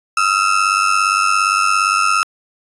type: ring-modulated tone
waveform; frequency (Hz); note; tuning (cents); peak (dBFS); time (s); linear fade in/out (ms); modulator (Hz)
35% pulse; 1318.5; E6; 0; -8; 0.17-2.23; 0; 48.7
effects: resampled to 24000 Hz